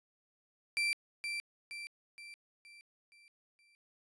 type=tone with echo; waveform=35% pulse; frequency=2349 Hz; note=D7; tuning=in tune; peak=-28 dBFS; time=0.77-0.93 s; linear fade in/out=0 ms; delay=470 ms; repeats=6; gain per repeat=-6 dB; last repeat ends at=3.75 s; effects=resampled to 22050 Hz